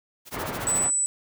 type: noise with tremolo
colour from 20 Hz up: white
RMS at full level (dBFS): -36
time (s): 0.25-0.86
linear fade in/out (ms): 50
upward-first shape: sine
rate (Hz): 14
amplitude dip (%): 95
type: low-pass noise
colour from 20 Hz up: white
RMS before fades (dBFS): -32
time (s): 0.31-0.91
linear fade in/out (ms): 50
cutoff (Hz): 1200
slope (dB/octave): 12
type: tone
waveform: sine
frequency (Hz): 7950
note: B8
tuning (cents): +10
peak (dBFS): -21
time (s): 0.67-1.06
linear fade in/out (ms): 0
effects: none